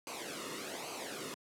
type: noise with flanger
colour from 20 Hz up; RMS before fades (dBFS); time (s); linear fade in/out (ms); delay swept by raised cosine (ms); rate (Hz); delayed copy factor
pink; -42; 0.07-1.34; 0; 0.56 to 1.29; 1.2; -0.7
effects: high-pass 200 Hz 12 dB/octave + low-pass 11000 Hz 12 dB/octave